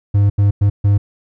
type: tone bursts at uneven times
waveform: triangle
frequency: 101.2 Hz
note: G#2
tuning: 44 cents flat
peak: -7 dBFS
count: 4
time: 0.14-0.3 / 0.38-0.51 / 0.61-0.7 / 0.84-0.98 s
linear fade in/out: 10 ms
effects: none